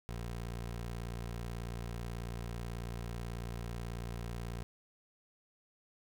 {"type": "tone", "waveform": "20% pulse", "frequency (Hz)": 58.27, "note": "A#1", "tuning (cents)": 0, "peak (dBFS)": -34, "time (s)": [0.09, 4.63], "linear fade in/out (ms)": 0, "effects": []}